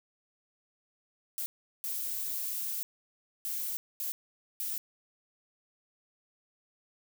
violet noise bursts at uneven times, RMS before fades -35 dBFS, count 5, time 1.38-1.46 / 1.84-2.83 / 3.45-3.77 / 4-4.12 / 4.6-4.78 s, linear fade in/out 0 ms, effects none

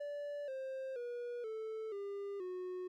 triangle tone with pitch steps, 580 / 528.8 / 482.1 / 439.6 / 400.8 / 365.4 Hz, D5 / C5 / B4 / A4 / G4 / F#4, -22 / +18 / -42 / -2 / +38 / -22 cents, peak -38 dBFS, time 0-2.88 s, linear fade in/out 10 ms, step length 480 ms, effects none

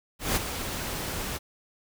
pink noise with ADSR envelope, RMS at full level -24 dBFS, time 0.19-1.39 s, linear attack 170 ms, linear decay 23 ms, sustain -9 dB, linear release 29 ms, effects none

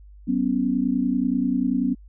sine chord, F# suspended fourth, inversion none, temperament equal with one note detuned, 188.78 / 246.9 / 277.2 Hz, F#3 / B3 / C#4, +35 / 0 / 0 cents, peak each -27 / -22 / -24 dBFS, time 0.27-1.95 s, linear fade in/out 20 ms, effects added 50 Hz sine -43 dBFS peak until 2.08 s

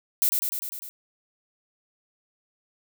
violet noise with echo, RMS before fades -21 dBFS, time 0.22-0.29 s, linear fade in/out 0 ms, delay 100 ms, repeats 6, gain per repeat -3 dB, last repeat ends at 0.89 s, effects none

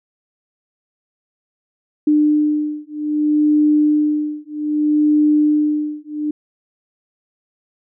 sine beating tone pair, 300 / 300.63 Hz, D4 / D4, +37 / +41 cents, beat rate 0.63 Hz, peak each -16 dBFS, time 2.07-6.31 s, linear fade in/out 5 ms, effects none

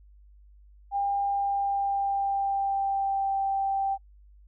sine tone with pitch glide, 800 to 783.1 Hz, G5 to G5, +35 to -2 cents, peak -24 dBFS, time 0.91-3.98 s, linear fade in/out 50 ms, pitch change -37 cents, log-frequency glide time 1.23-3.35 s, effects noise-tail reverb RT60 0.1 s tail -26 dB re dry + added 50 Hz sine -51 dBFS peak until 4.47 s

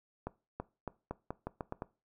accelerating click train, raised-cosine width 1 ms, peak -23 dBFS, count 9, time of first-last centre 0.27-1.821 s, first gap 330 ms, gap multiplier 0.84, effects noise-tail reverb RT60 0.3 s tail -20 dB re dry

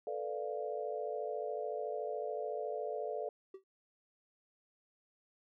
sine chord, B half-diminished seventh, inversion third, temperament equal, 440 / 493.9 / 587.3 / 698.5 Hz, A4 / B4 / D5 / F5, 0 / 0 / 0 / 0 cents, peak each -40 / -43 / -41 / -43 dBFS, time 0.07-3.29 s, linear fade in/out 2 ms
triangle tone with exponential decay, 384.6 Hz, G4, 33 cents flat, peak -40 dBFS, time 3.54-3.64 s, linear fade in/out 5 ms, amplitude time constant 21 ms
effects none

